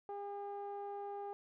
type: tone with low-pass filter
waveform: sawtooth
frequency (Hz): 404.3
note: G#4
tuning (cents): -46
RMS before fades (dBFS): -44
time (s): 0.09-1.33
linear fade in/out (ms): 0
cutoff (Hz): 820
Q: 2.7
effects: none